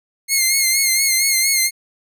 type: tone with vibrato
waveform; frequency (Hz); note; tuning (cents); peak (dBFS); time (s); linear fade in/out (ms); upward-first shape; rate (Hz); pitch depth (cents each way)
10% pulse; 2133; C7; +33; -5; 0.28-1.71; 50; sine; 4.3; 50
effects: none